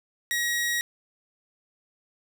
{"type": "tone", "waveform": "sawtooth", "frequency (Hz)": 1900, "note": "A#6", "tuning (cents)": 33, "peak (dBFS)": -21, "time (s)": [0.31, 0.81], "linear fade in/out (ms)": 0, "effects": []}